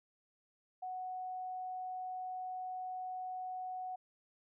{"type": "tone", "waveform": "sine", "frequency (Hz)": 740, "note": "F#5", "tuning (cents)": 0, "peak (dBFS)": -39, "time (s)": [0.82, 3.96], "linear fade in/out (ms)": 10, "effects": []}